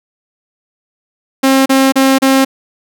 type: tone bursts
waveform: sawtooth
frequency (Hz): 267.6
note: C4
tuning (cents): +39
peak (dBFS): -3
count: 4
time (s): 1.43-2.449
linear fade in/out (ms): 10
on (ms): 230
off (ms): 33
effects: none